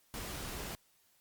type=noise; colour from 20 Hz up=pink; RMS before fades=-42 dBFS; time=0.14-0.75 s; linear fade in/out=0 ms; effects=white hiss -70 dBFS RMS until 1.2 s + Opus 48 kbps